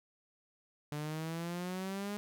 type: exponential sweep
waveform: sawtooth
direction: up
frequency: 146.83 to 207.7 Hz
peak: -33 dBFS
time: 0.92-2.17 s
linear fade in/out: 0 ms
effects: none